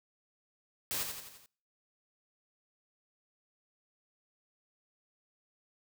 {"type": "noise with echo", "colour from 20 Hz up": "white", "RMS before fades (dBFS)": -35, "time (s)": [0.91, 1.03], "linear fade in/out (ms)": 0, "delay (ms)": 86, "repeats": 5, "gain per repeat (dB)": -5, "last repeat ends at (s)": 1.46, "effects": ["noise-tail reverb RT60 0.5 s tail -25 dB re dry"]}